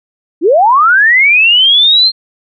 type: linear sweep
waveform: sine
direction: up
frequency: 284.8 to 4229 Hz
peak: -4 dBFS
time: 0.41-2.12 s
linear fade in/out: 50 ms
effects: none